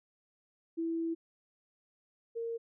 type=tone pair in turn; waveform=sine; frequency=330 / 461.4 Hz; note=E4 / A#4; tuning=+2 / -18 cents; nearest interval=tritone; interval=580 cents; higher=second; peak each=-31 / -34 dBFS; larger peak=first; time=0.77-1.15 / 2.35-2.58 s; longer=first; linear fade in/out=20 ms; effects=none